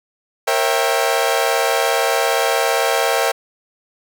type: chord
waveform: sawtooth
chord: A# diminished seventh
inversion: none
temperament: equal with one note detuned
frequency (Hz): 466.2 / 543.6 / 659.3 / 784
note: A#4 / C#5 / E5 / G5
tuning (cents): 0 / -34 / 0 / 0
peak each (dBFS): -17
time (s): 0.47-3.32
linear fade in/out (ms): 10
effects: none